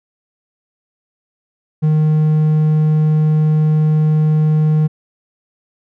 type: tone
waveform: triangle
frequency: 154.3 Hz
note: D#3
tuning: 14 cents flat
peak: -8 dBFS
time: 1.82-4.88 s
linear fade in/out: 20 ms
effects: none